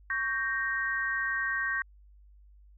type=chord; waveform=sine; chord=G diminished; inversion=second; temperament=equal with one note detuned; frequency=1116.4 / 1568 / 1864.7 Hz; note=Db6 / G6 / Bb6; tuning=+12 / 0 / 0 cents; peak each=-37 / -31 / -31 dBFS; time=0.1-1.82 s; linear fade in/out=2 ms; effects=added 50 Hz sine -53 dBFS peak until 2.77 s